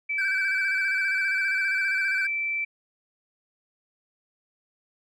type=tone with pitch glide; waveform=sine; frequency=2313 to 2330 Hz; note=D7 to D7; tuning=-27 to -14 cents; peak=-25 dBFS; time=0.09-2.65 s; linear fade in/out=10 ms; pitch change=+13 cents; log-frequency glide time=0.34-2.43 s
type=tone with vibrato; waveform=triangle; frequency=1549 Hz; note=G6; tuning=21 cents flat; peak=-24 dBFS; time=0.18-2.27 s; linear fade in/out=5 ms; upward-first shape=square; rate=15 Hz; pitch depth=47 cents each way
effects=none